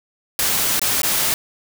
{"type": "noise with dropouts", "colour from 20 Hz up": "white", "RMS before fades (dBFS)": -19, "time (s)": [0.39, 1.34], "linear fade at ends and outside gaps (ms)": 1, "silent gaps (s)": [[0.795, 0.816], [1.018, 1.032]], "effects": []}